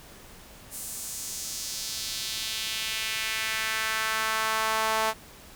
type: tone with high-pass filter sweep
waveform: sawtooth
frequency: 220 Hz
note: A3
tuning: in tune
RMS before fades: -30 dBFS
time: 0.7-5.14 s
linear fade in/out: 50 ms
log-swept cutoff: 9300 to 800 Hz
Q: 1.6
effects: pink hiss -49 dBFS RMS until 5.55 s